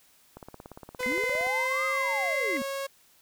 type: click train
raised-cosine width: 1 ms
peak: -28 dBFS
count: 20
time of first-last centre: 0.37-1.468 s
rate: 17.3 Hz
type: tone with pitch glide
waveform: sawtooth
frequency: 503 to 548.5 Hz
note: B4 to C#5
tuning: +32 to -18 cents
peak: -27 dBFS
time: 0.99-2.87 s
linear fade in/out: 10 ms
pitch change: +150 cents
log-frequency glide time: 1.36-2.11 s
type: tone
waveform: sine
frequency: 2066 Hz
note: C7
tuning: 22 cents flat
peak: -28 dBFS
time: 1.03-2.57 s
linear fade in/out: 0 ms
type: linear two-way sweep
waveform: sine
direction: up then down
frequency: 220 to 1268 to 220 Hz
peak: -31 dBFS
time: 1.06-2.62 s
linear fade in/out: 0 ms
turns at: 1.86 s
effects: white hiss -61 dBFS RMS until 3.21 s